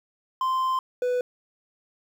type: tone pair in turn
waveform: triangle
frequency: 1041 / 495.8 Hz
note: C6 / B4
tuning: -9 / +7 cents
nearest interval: octave + minor second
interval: 1284 cents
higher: first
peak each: -20 dBFS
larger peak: neither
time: 0.41-0.79 / 1.02-1.21 s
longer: first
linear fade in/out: 2 ms
effects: 9-bit